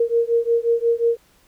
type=beating tone pair; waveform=sine; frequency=463.3 / 468.9 Hz; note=A#4 / A#4; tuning=-11 / +10 cents; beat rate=5.6 Hz; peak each=-19 dBFS; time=0-1.17 s; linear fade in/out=5 ms; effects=pink hiss -57 dBFS RMS until 1.47 s